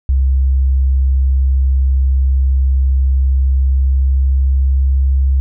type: tone with pitch glide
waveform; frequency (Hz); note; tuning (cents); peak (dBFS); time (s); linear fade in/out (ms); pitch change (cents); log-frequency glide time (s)
sine; 66.3 to 67.03; C2 to C2; +23 to +42; -9; 0.09-5.4; 0; +19; 3.34-5.01
effects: none